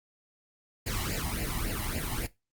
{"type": "noise with flanger", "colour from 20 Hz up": "pink", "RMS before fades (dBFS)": -32, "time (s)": [0.86, 2.27], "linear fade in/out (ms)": 10, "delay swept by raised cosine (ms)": [0.41, 1.02], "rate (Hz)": 3.6, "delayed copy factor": 0.8, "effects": ["noise-tail reverb RT60 0.2 s tail -18 dB re dry", "Opus 48 kbps"]}